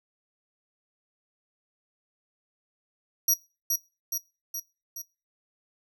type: tone with echo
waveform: 25% pulse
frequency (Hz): 5760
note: F#8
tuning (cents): -47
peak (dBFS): -14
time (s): 3.28-3.34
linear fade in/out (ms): 5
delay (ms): 420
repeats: 4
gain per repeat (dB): -4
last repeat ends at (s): 5.02
effects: noise-tail reverb RT60 0.3 s tail -22 dB re dry